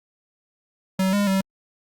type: tone with pitch steps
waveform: square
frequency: 189.5 / 203.3 / 192.3 Hz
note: F#3 / G#3 / G3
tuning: +42 / -37 / -33 cents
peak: -19 dBFS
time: 0.99-1.41 s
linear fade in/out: 5 ms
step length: 140 ms
effects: Opus 48 kbps